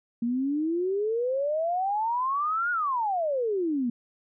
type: exponential two-way sweep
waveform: sine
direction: up then down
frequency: 230 to 1463 to 230 Hz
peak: -24 dBFS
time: 0.22-3.9 s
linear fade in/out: 5 ms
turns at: 2.71 s
effects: none